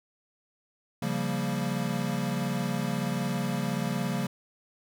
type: chord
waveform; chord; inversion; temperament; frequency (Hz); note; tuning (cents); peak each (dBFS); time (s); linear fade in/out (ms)
square; G half-diminished seventh; second; equal; 138.59 / 174.61 / 196 / 233.1; Db3 / F3 / G3 / Bb3; 0 / 0 / 0 / 0; -34; 1.02-4.27; 5
effects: none